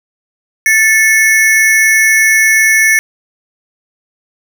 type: ring-modulated tone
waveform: square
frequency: 1975.5 Hz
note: B6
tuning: in tune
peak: -4 dBFS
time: 0.66-2.99 s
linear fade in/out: 0 ms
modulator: 214 Hz
effects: none